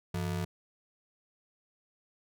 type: ring-modulated tone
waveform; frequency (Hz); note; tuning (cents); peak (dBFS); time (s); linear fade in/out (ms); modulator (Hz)
square; 133.8; C3; +39; -29; 0.14-0.45; 5; 37.5
effects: none